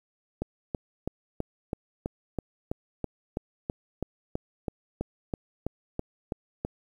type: click train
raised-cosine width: 2 ms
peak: -16 dBFS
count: 20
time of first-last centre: 0.42-6.65 s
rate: 3.05 Hz
effects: 9-bit

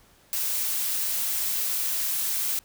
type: noise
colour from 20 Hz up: blue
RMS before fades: -27 dBFS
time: 0.33-2.59 s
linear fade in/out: 0 ms
effects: pink hiss -58 dBFS RMS until 2.64 s

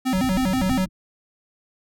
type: tone with vibrato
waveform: square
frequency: 220 Hz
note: A3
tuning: in tune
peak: -20 dBFS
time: 0.05-0.86 s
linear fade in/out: 20 ms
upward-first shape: square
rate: 6.2 Hz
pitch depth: 280 cents each way
type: low-pass noise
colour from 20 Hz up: pink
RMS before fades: -32 dBFS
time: 0.11-0.89 s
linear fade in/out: 50 ms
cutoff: 320 Hz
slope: 96 dB/octave
type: clicks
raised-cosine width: 5 ms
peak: -21 / -16 dBFS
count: 2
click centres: 0.244 / 0.714 s
effects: none

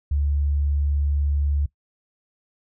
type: tone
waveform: sine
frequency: 71.9 Hz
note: D2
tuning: 36 cents flat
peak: -19 dBFS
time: 0.11-1.66 s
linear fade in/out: 5 ms
effects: noise-tail reverb RT60 0.1 s tail -19 dB re dry

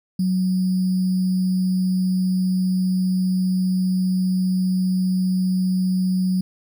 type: tone with sample-and-hold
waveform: sine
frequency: 185 Hz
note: F#3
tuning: in tune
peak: -17 dBFS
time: 0.19-6.41 s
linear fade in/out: 5 ms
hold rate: 4900 Hz
effects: none

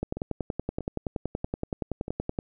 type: two click trains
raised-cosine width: 2 ms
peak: -21 / -15 dBFS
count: 4 / 26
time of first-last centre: 0.17-2.081 / 0.03-2.388 s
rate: 1.57 / 10.6 Hz
effects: none

